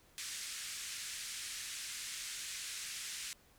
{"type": "band-pass noise", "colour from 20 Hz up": "white", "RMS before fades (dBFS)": -44, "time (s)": [0.18, 3.33], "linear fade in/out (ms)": 0, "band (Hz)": [1600, 9100], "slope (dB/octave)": 24, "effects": ["pink hiss -66 dBFS RMS until 3.58 s"]}